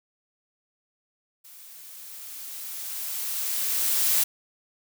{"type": "noise with level ramp", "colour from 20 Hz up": "blue", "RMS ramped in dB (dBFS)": [-48, -21], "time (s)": [1.44, 4.24], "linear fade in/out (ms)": 10, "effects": []}